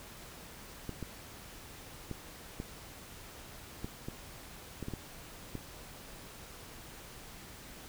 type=clicks; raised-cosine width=3 ms; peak=-25 dBFS; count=10; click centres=0.893 / 1.027 / 2.113 / 2.601 / 3.845 / 4.085 / 4.827 / 4.884 / 4.937 / 5.553 s; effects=pink hiss -50 dBFS RMS until 7.88 s